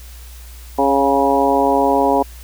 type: harmonic tone with a mistuned harmonic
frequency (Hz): 138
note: C#3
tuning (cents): -7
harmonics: 2 / 3 / 4 / 5 / 6 / 7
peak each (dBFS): -19 / -19 / -19 / -19 / -19 / -19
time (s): 0.78-2.23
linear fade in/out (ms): 10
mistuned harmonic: 5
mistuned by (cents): +28
effects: added 60 Hz sine -34 dBFS peak until 2.43 s + white hiss -43 dBFS RMS until 2.43 s